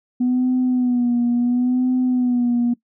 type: tone with vibrato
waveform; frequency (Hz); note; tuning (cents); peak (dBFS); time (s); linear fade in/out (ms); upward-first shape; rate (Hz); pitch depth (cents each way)
sine; 246.9; B3; 0; -14; 0.2-2.74; 10; sine; 0.72; 51
effects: noise-tail reverb RT60 0.1 s tail -20 dB re dry + tanh soft clip ceiling -12 dBFS